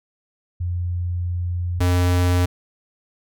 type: tone pair in turn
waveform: sine / square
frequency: 88 / 89.18 Hz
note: F2 / F2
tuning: +14 / +37 cents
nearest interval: unison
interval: 23 cents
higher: second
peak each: -21 / -16 dBFS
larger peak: second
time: 0.6-1.8 / 1.8-2.46 s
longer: first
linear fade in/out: 10 ms
effects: none